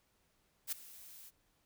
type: noise with ADSR envelope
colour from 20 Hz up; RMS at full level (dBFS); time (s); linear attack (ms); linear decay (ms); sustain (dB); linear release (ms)
blue; -35; 0.67-1.31; 52; 8; -19; 34
effects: pink hiss -75 dBFS RMS until 1.65 s